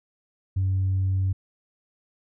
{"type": "tone", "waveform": "sine", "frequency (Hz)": 95, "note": "F#2", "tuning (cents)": 46, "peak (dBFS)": -19, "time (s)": [0.56, 1.33], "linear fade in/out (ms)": 10, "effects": ["tanh soft clip ceiling -18 dBFS"]}